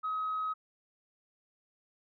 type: tone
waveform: sine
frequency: 1270 Hz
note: D#6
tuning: 35 cents sharp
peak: -30 dBFS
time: 0.03-0.54 s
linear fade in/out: 20 ms
effects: tanh soft clip ceiling -27 dBFS